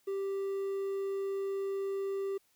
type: tone with quantisation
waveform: triangle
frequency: 392 Hz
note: G4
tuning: in tune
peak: -30 dBFS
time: 0.07-2.38 s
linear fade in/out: 10 ms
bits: 10
effects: white hiss -71 dBFS RMS until 2.55 s